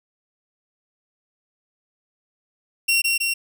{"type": "tone with echo", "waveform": "sawtooth", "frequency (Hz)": 2739, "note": "F7", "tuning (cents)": -34, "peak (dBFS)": -13, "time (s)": [2.88, 3.02], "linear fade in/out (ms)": 10, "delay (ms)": 160, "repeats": 2, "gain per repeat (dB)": -2, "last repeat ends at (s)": 3.34, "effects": []}